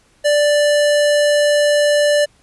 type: tone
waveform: square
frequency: 587.3 Hz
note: D5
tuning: in tune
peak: -12 dBFS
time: 0.24-2.26 s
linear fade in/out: 20 ms
effects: pink hiss -55 dBFS RMS until 2.42 s + resampled to 24000 Hz